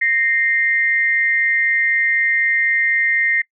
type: tone pair together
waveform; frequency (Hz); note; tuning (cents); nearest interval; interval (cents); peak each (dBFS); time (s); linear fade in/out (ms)
sine; 1848 / 2092; A#6 / C7; -16 / -1; major second; 215; -17; 0.01-3.42; 10
effects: noise-tail reverb RT60 0.1 s tail -22 dB re dry